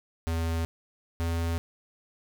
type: tone pair in turn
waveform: square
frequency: 82.41 / 83.61 Hz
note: E2 / E2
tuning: 0 / +25 cents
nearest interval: unison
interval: 25 cents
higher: second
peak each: -27 dBFS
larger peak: neither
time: 0.27-0.65 / 1.2-1.58 s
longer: neither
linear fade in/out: 0 ms
effects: 10-bit